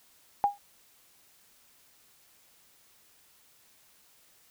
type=tone with exponential decay; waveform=sine; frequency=812 Hz; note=G#5; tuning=39 cents flat; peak=-17 dBFS; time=0.44-0.58 s; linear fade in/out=0 ms; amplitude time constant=30 ms; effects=white hiss -62 dBFS RMS until 4.5 s